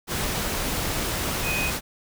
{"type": "tone in noise", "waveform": "sine", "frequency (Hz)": 2504, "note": "D#7", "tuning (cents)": 10, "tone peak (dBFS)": -26, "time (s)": [1.42, 1.72], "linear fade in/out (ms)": 50, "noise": "pink", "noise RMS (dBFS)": -27, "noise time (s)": [0.07, 1.81], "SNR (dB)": -2, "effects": []}